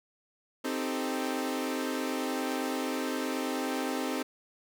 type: chord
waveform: sawtooth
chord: A half-diminished seventh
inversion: first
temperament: equal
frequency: 261.6 / 311.1 / 392 / 440 Hz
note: C4 / Eb4 / G4 / A4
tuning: 0 / 0 / 0 / 0 cents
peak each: -29 / -32 / -35 / -35 dBFS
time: 0.64-4.23 s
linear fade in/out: 10 ms
effects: none